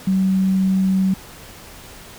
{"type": "tone", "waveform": "sine", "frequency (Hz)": 190, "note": "F#3", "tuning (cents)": 46, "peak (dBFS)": -14, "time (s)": [0.07, 1.14], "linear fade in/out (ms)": 5, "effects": ["pink hiss -40 dBFS RMS until 2.18 s"]}